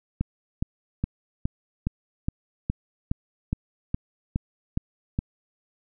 click train, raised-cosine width 5 ms, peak -12 dBFS, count 13, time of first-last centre 0.21-5.189 s, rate 2.41 Hz, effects none

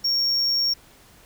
triangle tone, 5530 Hz, F8, 18 cents flat, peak -18 dBFS, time 0.04-0.74 s, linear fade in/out 10 ms, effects pink hiss -52 dBFS RMS until 1.25 s

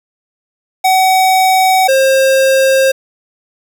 square tone pair in turn, 754 / 533.2 Hz, F#5 / C5, +32 / +33 cents, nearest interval tritone, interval 599 cents, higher first, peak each -8 dBFS, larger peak neither, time 0.84-1.88 / 1.88-2.92 s, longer neither, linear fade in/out 10 ms, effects 7-bit

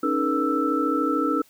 sine tone cluster, 275.4 / 308.9 / 427.9 / 478.6 / 1322 Hz, C#4 / D#4 / A4 / A#4 / E6, -11 / -12 / -48 / +46 / +5 cents, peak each -26 / -25 / -31 / -29 / -25 dBFS, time 0.03-1.42 s, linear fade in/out 5 ms, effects white hiss -57 dBFS RMS until 1.49 s

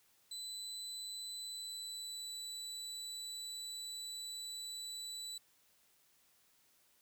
30% pulse tone with pitch glide, 3999 to 3965 Hz, B7 to B7, +21 to +6 cents, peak -40 dBFS, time 0.31-5.38 s, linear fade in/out 5 ms, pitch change -15 cents, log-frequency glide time 1.36-2.34 s, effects white hiss -71 dBFS RMS until 7.01 s

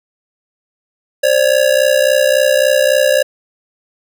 square ring-modulated tone, 560 Hz, C#5, 18 cents sharp, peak -7 dBFS, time 1.23-3.23 s, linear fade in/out 10 ms, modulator 31.8 Hz, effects none

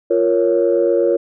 sine chord, Bb minor, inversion second, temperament equal, 349.2 / 466.2 / 554.4 Hz, F4 / Bb4 / Db5, 0 / 0 / 0 cents, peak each -16 dBFS, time 0.1-1.17 s, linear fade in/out 10 ms, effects tanh soft clip ceiling -4 dBFS

